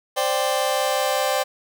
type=chord; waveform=sawtooth; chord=C suspended second; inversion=none; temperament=just; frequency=523.3 / 588.7 / 784.9 Hz; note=C5 / D5 / G5; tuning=0 / +4 / +2 cents; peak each=-20 dBFS; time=0.16-1.44 s; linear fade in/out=20 ms; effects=9-bit